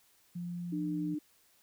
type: tone with pitch glide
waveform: sine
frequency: 174.61 to 171.02 Hz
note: F3 to F3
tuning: 0 to -36 cents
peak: -36 dBFS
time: 0.35-1.15 s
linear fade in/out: 10 ms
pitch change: -36 cents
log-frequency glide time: 0.68-0.92 s
type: tone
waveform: sine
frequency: 300.8 Hz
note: D4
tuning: 42 cents sharp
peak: -33 dBFS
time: 0.72-1.19 s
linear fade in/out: 10 ms
effects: white hiss -67 dBFS RMS until 1.62 s